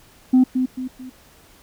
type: tone with echo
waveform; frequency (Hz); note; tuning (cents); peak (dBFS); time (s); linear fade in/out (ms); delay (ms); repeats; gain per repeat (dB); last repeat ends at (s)
sine; 256.2; C4; -36; -8; 0.33-0.44; 10; 220; 3; -8; 1.1
effects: tanh soft clip ceiling -8 dBFS + pink hiss -51 dBFS RMS until 1.62 s